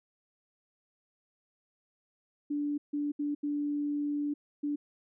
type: tone bursts at uneven times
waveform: sine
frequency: 291.6 Hz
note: D4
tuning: 12 cents flat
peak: -29 dBFS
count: 5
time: 2.5-2.78 / 2.93-3.12 / 3.19-3.35 / 3.43-4.34 / 4.63-4.76 s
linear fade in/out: 10 ms
effects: none